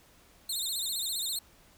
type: tone with vibrato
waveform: 20% pulse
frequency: 3937 Hz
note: B7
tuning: 6 cents flat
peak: -25 dBFS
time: 0.49-1.39 s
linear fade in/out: 5 ms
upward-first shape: sine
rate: 15 Hz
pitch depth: 170 cents each way
effects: pink hiss -60 dBFS RMS until 1.77 s